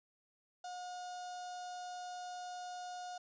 sawtooth tone with notch filter, 721 Hz, F#5, 45 cents flat, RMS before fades -45 dBFS, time 0.64-3.18 s, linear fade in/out 5 ms, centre 2100 Hz, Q 0.63, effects resampled to 16000 Hz

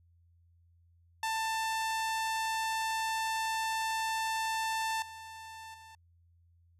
sawtooth tone with level steps, 889 Hz, A5, 18 cents sharp, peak -27 / -41 / -47 dBFS, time 1.23-5.95 s, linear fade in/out 2 ms, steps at 5.02 / 5.74 s, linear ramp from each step 2 ms, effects added 85 Hz sine -62 dBFS peak until 6.79 s + low-pass 11000 Hz 12 dB/octave

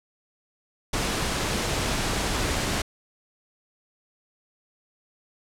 pink noise, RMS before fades -26 dBFS, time 0.93-2.82 s, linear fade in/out 5 ms, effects low-pass 9000 Hz 12 dB/octave

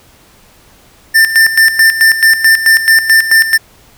square tone with tremolo, 1791 Hz, A6, 30 cents sharp, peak -4 dBFS, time 1.14-3.58 s, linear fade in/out 20 ms, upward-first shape square, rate 4.6 Hz, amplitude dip 70%, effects pink hiss -44 dBFS RMS until 3.97 s

